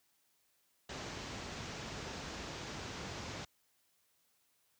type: low-pass noise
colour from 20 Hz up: pink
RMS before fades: -44 dBFS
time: 0.89-3.45 s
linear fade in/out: 5 ms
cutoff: 7000 Hz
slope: 48 dB/octave
effects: white hiss -75 dBFS RMS until 4.79 s + high-pass 60 Hz 12 dB/octave